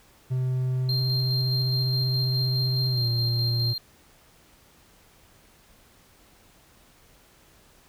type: tone with pitch glide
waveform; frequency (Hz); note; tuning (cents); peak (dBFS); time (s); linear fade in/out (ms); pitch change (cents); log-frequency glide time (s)
triangle; 128.5 to 118.52; C3 to A#2; -31 to +29; -21; 0.3-3.74; 20; -140; 2.9-3.06
type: tone with tremolo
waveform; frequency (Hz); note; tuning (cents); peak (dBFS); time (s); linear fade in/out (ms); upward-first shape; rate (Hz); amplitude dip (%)
triangle; 4186; C8; 0; -25; 0.89-3.78; 2; square; 4.8; 25
effects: pink hiss -57 dBFS RMS until 7.88 s